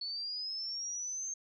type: linear sweep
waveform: sine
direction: up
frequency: 4400 to 6400 Hz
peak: -36 dBFS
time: 0.01-1.34 s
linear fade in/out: 5 ms
effects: none